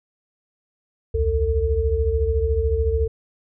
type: tone cluster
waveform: sine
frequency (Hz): 65.1 / 78.9 / 448.1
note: C2 / D#2 / A4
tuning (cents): -8 / +25 / +32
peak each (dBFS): -22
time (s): 1.14-3.08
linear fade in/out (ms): 10
effects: none